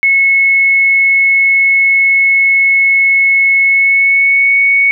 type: tone with pitch glide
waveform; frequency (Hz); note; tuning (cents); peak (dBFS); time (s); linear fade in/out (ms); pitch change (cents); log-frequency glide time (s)
sine; 2191 to 2223; C#7 to C#7; -21 to +4; -6; 0.03-4.91; 0; +25; 3.63-4.57
effects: none